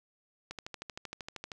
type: click train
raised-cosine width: 0.2 ms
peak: -23 dBFS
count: 14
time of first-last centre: 0.51-1.518 s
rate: 12.9 Hz
effects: none